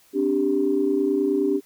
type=chord; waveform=sine; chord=C suspended second; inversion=none; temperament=equal with one note detuned; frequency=261.6 / 291.1 / 392 Hz; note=C4 / D4 / G4; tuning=0 / -15 / 0 cents; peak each=-27 / -22 / -21 dBFS; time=0.13-1.61 s; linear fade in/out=50 ms; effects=tanh soft clip ceiling -9 dBFS + white hiss -57 dBFS RMS until 1.65 s